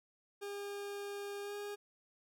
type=tone with pitch glide; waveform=40% pulse; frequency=404.3 to 409.7 Hz; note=G#4 to G#4; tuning=-46 to -24 cents; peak=-40 dBFS; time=0.41-1.76 s; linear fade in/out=20 ms; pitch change=+22 cents; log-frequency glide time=1.42-1.54 s; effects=none